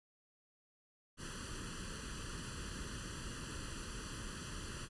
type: noise with comb filter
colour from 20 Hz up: pink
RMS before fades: -45 dBFS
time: 1.17-4.89 s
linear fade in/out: 50 ms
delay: 0.67 ms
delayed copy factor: +0.9
effects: resampled to 24000 Hz